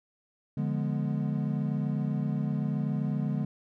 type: chord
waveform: triangle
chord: D diminished seventh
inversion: none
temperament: equal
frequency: 146.83 / 174.61 / 207.7 / 246.9 Hz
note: D3 / F3 / Ab3 / Cb4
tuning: 0 / 0 / 0 / 0 cents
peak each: -28 / -34 / -30 / -34 dBFS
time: 0.57-3.45 s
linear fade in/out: 5 ms
effects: none